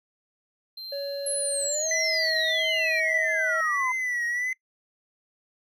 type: tone with tremolo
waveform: triangle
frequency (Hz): 4142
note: C8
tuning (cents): -18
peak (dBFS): -33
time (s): 0.77-3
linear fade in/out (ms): 5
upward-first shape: triangle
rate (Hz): 1.5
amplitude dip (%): 35
type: tone with pitch glide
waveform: triangle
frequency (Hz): 562 to 638.2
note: C#5 to D#5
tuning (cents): +24 to +44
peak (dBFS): -28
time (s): 0.92-3.61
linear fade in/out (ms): 5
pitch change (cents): +220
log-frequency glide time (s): 1.65-1.88
type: exponential sweep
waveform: sine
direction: down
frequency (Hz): 11200 to 987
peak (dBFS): -26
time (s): 1.26-3.92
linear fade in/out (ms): 5
type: tone with vibrato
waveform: triangle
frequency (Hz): 1975.5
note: B6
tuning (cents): 0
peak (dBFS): -24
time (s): 1.91-4.53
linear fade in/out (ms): 2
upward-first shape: triangle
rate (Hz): 1.6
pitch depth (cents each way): 87
effects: noise-tail reverb RT60 0.1 s tail -23 dB re dry